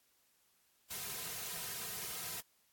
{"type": "noise with comb filter", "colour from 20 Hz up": "white", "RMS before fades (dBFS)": -42, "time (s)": [0.9, 2.41], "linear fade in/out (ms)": 10, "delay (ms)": 3.5, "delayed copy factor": -0.95, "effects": ["white hiss -73 dBFS RMS until 2.72 s", "AAC 64 kbps"]}